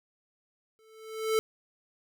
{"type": "tone with exponential growth", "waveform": "square", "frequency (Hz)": 440, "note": "A4", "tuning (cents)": 0, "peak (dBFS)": -22, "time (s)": [0.79, 1.39], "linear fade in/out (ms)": 0, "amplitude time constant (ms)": 130, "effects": []}